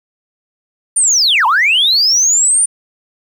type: linear two-way sweep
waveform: sine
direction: down then up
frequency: 9270 to 844 to 9270 Hz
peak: -7 dBFS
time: 0.96-2.66 s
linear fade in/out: 10 ms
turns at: 1.46 s
effects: tanh soft clip ceiling -5 dBFS + 7-bit